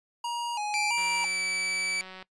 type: tone with vibrato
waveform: square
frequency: 890 Hz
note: A5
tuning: 20 cents sharp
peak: -30 dBFS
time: 0.24-1.25 s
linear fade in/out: 5 ms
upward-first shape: square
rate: 1.5 Hz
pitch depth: 110 cents each way
type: tone with pitch glide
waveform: sawtooth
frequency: 2349 to 2306 Hz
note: D7 to D7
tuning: 0 to -32 cents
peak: -24 dBFS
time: 0.74-2.01 s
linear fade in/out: 0 ms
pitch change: -32 cents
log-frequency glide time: 1.05-1.43 s
type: click train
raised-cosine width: 0.3 ms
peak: -28 dBFS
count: 234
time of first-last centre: 0.98-2.226 s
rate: 187 Hz
effects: noise-tail reverb RT60 0.1 s tail -21 dB re dry + resampled to 22050 Hz